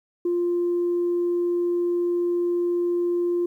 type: tone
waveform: sine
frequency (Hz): 349.2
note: F4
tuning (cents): 0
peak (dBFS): -19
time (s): 0.25-3.46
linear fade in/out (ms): 5
effects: tanh soft clip ceiling -17 dBFS + 10-bit